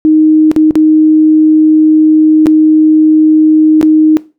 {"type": "tone with dropouts", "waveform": "sine", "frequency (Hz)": 311.1, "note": "D#4", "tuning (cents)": 0, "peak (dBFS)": -3, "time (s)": [0.05, 4.17], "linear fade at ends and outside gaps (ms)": 0, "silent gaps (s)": [[0.515, 0.563], [0.709, 0.755], [2.459, 2.468], [3.813, 3.828]], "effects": ["noise-tail reverb RT60 0.3 s tail -19 dB re dry"]}